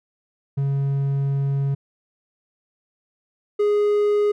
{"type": "tone pair in turn", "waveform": "triangle", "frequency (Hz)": [138.59, 414.6], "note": ["C#3", "G#4"], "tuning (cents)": [0, -3], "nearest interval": "octave + perfect fifth", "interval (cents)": 1897, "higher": "second", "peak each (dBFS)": [-17, -14], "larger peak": "second", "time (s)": [[0.57, 1.75], [3.59, 4.32]], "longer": "first", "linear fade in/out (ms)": 10, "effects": []}